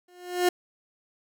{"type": "tone with exponential growth", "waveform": "30% pulse", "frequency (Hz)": 357.6, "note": "F4", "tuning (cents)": 41, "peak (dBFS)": -15, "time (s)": [0.08, 0.49], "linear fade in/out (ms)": 5, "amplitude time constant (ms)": 89, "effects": []}